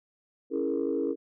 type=chord; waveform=sine; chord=A# half-diminished seventh; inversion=first; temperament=equal with one note detuned; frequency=277.2 / 331.2 / 415.3 / 466.2 Hz; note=C#4 / E4 / G#4 / A#4; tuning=0 / +8 / 0 / 0 cents; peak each=-31 dBFS; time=0.5-1.16 s; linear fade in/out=50 ms; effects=tanh soft clip ceiling -18 dBFS